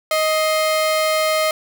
30% pulse tone pair together, 626.7 / 2105 Hz, D#5 / C7, +12 / +10 cents, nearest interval octave + major sixth, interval 2098 cents, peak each -14 / -21 dBFS, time 0.11-1.51 s, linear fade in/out 2 ms, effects none

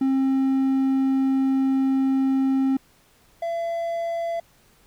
triangle tone pair in turn, 267.1 / 674.3 Hz, C4 / E5, +36 / +39 cents, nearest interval octave + major third, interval 1603 cents, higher second, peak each -16 / -22 dBFS, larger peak first, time 0.01-2.77 / 3.42-4.4 s, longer first, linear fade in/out 5 ms, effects pink hiss -58 dBFS RMS until 4.86 s

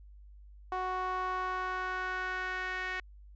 sawtooth tone with band-pass filter sweep, 370 Hz, F#4, in tune, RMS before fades -35 dBFS, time 0.72-3 s, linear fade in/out 2 ms, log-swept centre 940 to 1900 Hz, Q 3.1, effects added 50 Hz sine -50 dBFS peak until 3.35 s + resampled to 16000 Hz

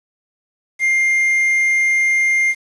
triangle tone, 2110 Hz, C7, 14 cents sharp, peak -11 dBFS, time 0.79-2.55 s, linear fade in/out 50 ms, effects resampled to 24000 Hz + 7-bit

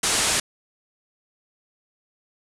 white low-pass noise, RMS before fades -22 dBFS, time 0.03-0.4 s, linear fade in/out 5 ms, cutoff 10000 Hz, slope 48 dB/octave, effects none

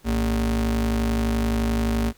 square ring-modulated tone, 84.9 Hz, F2, 48 cents flat, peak -18 dBFS, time 0.04-2.13 s, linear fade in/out 50 ms, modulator 144 Hz, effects pink hiss -56 dBFS RMS until 2.17 s

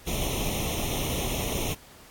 pink noise with comb filter, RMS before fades -29 dBFS, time 0.06-1.75 s, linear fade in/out 20 ms, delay 0.32 ms, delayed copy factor +0.95, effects pink hiss -51 dBFS RMS until 2.1 s + AAC 64 kbps

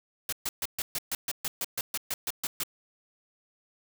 white noise bursts, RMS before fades -31 dBFS, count 15, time 0.29-2.635 s, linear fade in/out 2 ms, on 35 ms, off 130 ms, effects none

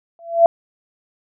sine tone with exponential growth, 674 Hz, E5, 38 cents sharp, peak -3 dBFS, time 0.19-0.46 s, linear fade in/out 1 ms, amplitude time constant 57 ms, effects none

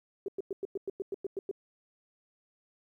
sine tone bursts, 391 Hz, G4, 4 cents flat, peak -31 dBFS, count 11, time 0.26-1.513 s, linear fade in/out 2 ms, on 23 ms, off 100 ms, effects 12-bit

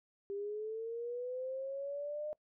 sine linear sweep, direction up, 395.9 to 610 Hz, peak -37 dBFS, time 0.3-2.33 s, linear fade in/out 0 ms, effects noise-tail reverb RT60 0.1 s tail -23 dB re dry

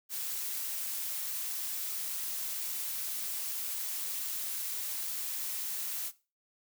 blue noise with amplitude modulation, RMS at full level -35 dBFS, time 0.09-6.12 s, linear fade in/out 50 ms, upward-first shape sine, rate 213 Hz, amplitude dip 30%, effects noise-tail reverb RT60 0.3 s tail -17 dB re dry

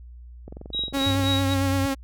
click train, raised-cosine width 2 ms, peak -25 dBFS, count 18, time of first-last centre 0.48-1.239 s, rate 22.4 Hz
sine tone with tremolo, 3825 Hz, A#7, 44 cents sharp, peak -23 dBFS, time 0.73-1.54 s, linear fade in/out 5 ms, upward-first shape sine, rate 3.8 Hz, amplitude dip 95%
sawtooth tone with vibrato, 273.3 Hz, C#4, 24 cents flat, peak -19 dBFS, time 0.93-1.95 s, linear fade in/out 20 ms, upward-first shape triangle, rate 8.8 Hz, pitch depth 31 cents each way
sine tone with pitch glide, 98 to 94.39 Hz, G2 to F#2, 0 to +35 cents, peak -23 dBFS, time 1.06-1.86 s, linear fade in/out 5 ms, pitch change -65 cents, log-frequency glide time 1.28-1.65 s
effects added 60 Hz sine -40 dBFS peak until 2.03 s

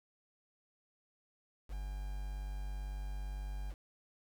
triangle tone with quantisation, 48.98 Hz, G1, 1 cent flat, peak -36 dBFS, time 1.68-3.75 s, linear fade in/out 50 ms, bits 9, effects none

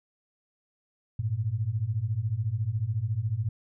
sine beating tone pair, 101.1 / 115.1 Hz, G#2 / A#2, -46 / -22 cents, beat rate 14 Hz, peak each -30 / -28 dBFS, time 1.19-3.49 s, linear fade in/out 5 ms, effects none

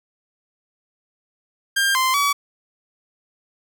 sawtooth tone with pitch steps, 1599 / 1040 / 1139 Hz, G6 / C6 / C#6, +34 / -11 / +47 cents, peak -13 dBFS, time 1.76-2.33 s, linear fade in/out 10 ms, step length 190 ms, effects none

